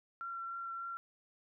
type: tone with vibrato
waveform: sine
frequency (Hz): 1364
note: F6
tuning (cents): -41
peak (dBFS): -39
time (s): 0.21-0.97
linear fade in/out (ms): 0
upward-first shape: triangle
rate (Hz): 3.4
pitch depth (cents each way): 13
effects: none